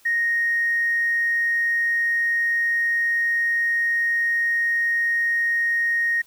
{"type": "tone with tanh clipping", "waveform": "triangle", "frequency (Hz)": 1864.7, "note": "A#6", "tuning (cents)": 0, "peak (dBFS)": -18, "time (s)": [0.05, 6.22], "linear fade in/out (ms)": 10, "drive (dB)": 1, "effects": ["white hiss -55 dBFS RMS until 6.26 s"]}